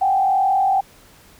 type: tone with frequency modulation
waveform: sine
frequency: 774 Hz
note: G5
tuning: 22 cents flat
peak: -14 dBFS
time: 0.01-0.81 s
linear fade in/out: 10 ms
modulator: 41.9 Hz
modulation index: 0.83
effects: pink hiss -49 dBFS RMS until 1.39 s